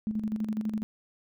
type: tone with tremolo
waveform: sine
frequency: 215.5 Hz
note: A3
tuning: 36 cents flat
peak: -26 dBFS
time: 0.07-0.83 s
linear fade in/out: 0 ms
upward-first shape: square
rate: 12 Hz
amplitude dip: 60%
effects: none